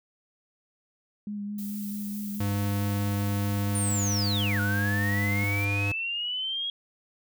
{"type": "tone with vibrato", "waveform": "sine", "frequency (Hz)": 205.5, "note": "G#3", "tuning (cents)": -18, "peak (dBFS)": -31, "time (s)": [1.27, 5.44], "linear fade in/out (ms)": 2, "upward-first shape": "sine", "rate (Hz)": 4.6, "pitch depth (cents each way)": 21}
{"type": "noise", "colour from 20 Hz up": "violet", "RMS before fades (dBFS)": -42, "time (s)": [1.58, 5.65], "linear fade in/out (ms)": 5}
{"type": "tone", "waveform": "square", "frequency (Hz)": 100.7, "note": "G2", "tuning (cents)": 47, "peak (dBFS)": -27, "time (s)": [2.4, 5.92], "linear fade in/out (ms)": 5}
{"type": "linear two-way sweep", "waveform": "sine", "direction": "down then up", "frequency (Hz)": [9340, 1434, 3311], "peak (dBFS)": -28, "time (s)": [3.75, 6.7], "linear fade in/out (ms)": 2, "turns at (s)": 4.6}
{"effects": []}